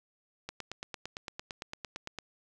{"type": "click train", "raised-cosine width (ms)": 0.2, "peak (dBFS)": -21, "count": 16, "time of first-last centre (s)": [0.49, 2.187], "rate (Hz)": 8.84, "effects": []}